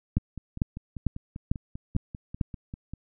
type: two click trains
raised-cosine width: 5 ms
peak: -11 / -24 dBFS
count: 6 / 15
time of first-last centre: 0.17-2.412 / 0.18-2.936 s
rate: 2.23 / 5.08 Hz
effects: none